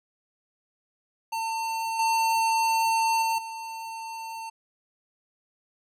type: tone with level steps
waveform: square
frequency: 901 Hz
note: A5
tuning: 41 cents sharp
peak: -28 / -22 / -24 / -35 dBFS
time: 1.32-4.5 s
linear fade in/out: 10 ms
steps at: 1.99 / 3.22 / 3.38 s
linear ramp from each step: 5 ms
effects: low-pass 12000 Hz 12 dB/octave